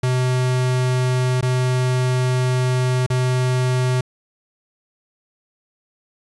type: tone with dropouts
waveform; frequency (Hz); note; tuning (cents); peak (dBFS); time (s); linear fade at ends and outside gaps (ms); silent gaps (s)
square; 127.1; C3; -50; -17; 0.03-4.01; 5; 1.411-1.426 / 3.064-3.101
effects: resampled to 24000 Hz + 9-bit